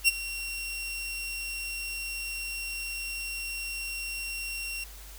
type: tone with ADSR envelope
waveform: sawtooth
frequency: 2740 Hz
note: F7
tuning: 34 cents flat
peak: -13 dBFS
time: 0.04-4.84 s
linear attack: 39 ms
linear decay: 24 ms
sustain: -17 dB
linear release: 4 ms
effects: added 50 Hz sine -45 dBFS peak until 5.18 s + white hiss -49 dBFS RMS until 5.18 s